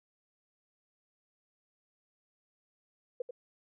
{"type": "tone with echo", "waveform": "sine", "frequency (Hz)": 493.9, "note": "B4", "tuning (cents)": 0, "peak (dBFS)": -31, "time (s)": [3.2, 3.22], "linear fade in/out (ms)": 5, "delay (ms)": 89, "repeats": 1, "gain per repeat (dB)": -7, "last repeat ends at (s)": 3.309, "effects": []}